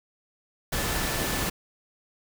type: tone in noise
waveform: sine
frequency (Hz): 1751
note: A6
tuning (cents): -9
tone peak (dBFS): -38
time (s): 0.72-1.5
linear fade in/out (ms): 10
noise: pink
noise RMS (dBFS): -28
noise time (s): 0.72-1.5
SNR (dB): -13
effects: none